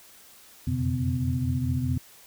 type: tone cluster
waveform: sine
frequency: 85.7 / 90.5 / 126.5 / 141 / 252.4 Hz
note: F2 / F#2 / B2 / C#3 / B3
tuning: -32 / -38 / +42 / +30 / +38 cents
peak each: -31 / -33 / -27 / -34 / -30 dBFS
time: 0.67-1.98 s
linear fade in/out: 5 ms
effects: white hiss -52 dBFS RMS until 2.26 s